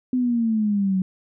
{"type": "exponential sweep", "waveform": "sine", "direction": "down", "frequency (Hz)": [256, 184.7], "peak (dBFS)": -18, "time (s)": [0.13, 1.02], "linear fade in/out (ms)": 2, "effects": []}